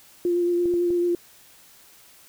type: tone with vibrato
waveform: sine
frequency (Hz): 349.2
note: F4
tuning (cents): 0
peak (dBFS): -19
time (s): 0.25-1.15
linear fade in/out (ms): 2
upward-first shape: sine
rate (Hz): 9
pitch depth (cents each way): 17
type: clicks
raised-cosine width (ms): 2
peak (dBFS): -25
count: 3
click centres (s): 0.657 / 0.739 / 0.905
effects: white hiss -52 dBFS RMS until 2.28 s